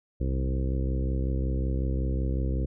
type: harmonic tone with a mistuned harmonic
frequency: 65.41 Hz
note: C2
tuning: in tune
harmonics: 1 / 2 / 3 / 4 / 5 / 6 / 7 / 8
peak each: -26 / -32 / -37 / -38 / -38 / -43 / -42 / -43 dBFS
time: 0.2-2.66 s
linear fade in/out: 10 ms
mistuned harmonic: 1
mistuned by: -50 cents
effects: none